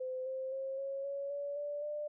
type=tone with pitch steps; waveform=sine; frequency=514 / 524.8 / 535.8 / 547.1 / 558.6 / 570.3 / 582.3 / 594.5 Hz; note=C5 / C5 / C5 / C#5 / C#5 / C#5 / D5 / D5; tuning=-31 / +5 / +41 / -23 / +13 / +49 / -15 / +21 cents; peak=-36 dBFS; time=0-2.08 s; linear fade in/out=10 ms; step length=260 ms; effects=none